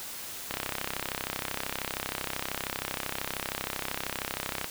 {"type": "click train", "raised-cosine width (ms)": 0.3, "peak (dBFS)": -14, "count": 137, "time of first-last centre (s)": [0.51, 4.644], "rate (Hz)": 32.9, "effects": ["white hiss -40 dBFS RMS until 4.7 s"]}